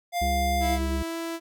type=tone; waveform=square; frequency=700 Hz; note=F5; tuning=4 cents sharp; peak=-25 dBFS; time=0.12-0.79 s; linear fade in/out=50 ms
type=harmonic tone; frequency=67.6 Hz; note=C#2; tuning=43 cents flat; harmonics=1 / 3 / 5 / 6; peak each=-26 / -34 / -38 / -45 dBFS; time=0.21-1.03 s; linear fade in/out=10 ms
type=tone with pitch glide; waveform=sawtooth; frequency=328.6 to 331.7 Hz; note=E4 to E4; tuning=-5 to +11 cents; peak=-26 dBFS; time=0.6-1.4 s; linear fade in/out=50 ms; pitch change=+16 cents; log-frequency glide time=1.02-1.17 s
effects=none